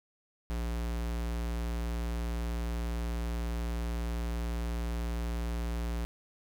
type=tone; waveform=square; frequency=58.2 Hz; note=A#1; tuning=2 cents flat; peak=-32 dBFS; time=0.5-6.05 s; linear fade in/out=0 ms; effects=none